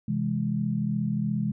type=chord; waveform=sine; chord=C augmented; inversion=none; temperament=equal; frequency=130.81 / 164.81 / 207.7 Hz; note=C3 / E3 / G#3; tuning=0 / 0 / 0 cents; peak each=-30 / -30 / -27 dBFS; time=0.08-1.52 s; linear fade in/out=5 ms; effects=none